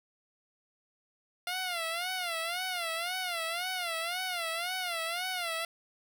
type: tone with vibrato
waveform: 10% pulse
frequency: 698.5 Hz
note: F5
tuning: in tune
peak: -24 dBFS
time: 1.47-5.65 s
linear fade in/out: 2 ms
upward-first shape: sine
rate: 1.9 Hz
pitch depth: 120 cents each way
effects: none